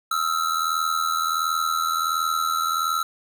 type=ring-modulated tone; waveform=square; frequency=1318.5 Hz; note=E6; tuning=in tune; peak=-19 dBFS; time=0.11-3.03 s; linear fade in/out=5 ms; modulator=40.7 Hz; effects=8-bit